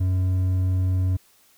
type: tone with hard clipping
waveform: triangle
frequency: 92.5 Hz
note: F#2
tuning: in tune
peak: -20 dBFS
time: 0-1.17 s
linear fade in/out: 10 ms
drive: 7 dB
effects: white hiss -58 dBFS RMS until 1.57 s